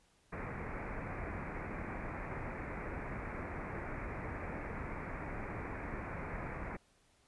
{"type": "low-pass noise", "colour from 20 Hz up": "pink", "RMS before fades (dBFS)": -42, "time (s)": [0.32, 6.77], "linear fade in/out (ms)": 10, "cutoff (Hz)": 2400, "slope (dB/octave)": 96, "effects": ["pink hiss -70 dBFS RMS until 7.27 s", "resampled to 24000 Hz"]}